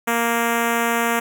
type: tone with notch filter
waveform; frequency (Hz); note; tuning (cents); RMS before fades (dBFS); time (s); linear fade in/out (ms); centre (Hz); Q
5% pulse; 233.1; A#3; 0; -20; 0.07-1.2; 10; 4300; 0.65
effects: none